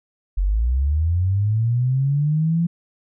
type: linear sweep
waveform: sine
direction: up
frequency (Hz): 43.39 to 171.7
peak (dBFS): -16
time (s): 0.37-2.67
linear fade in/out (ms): 10
effects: none